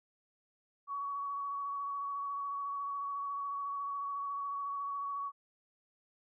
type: tone with vibrato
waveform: sine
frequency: 1125 Hz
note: C#6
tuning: 25 cents sharp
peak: -35 dBFS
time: 0.87-5.32 s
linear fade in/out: 50 ms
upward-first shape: sine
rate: 14 Hz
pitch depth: 17 cents each way
effects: none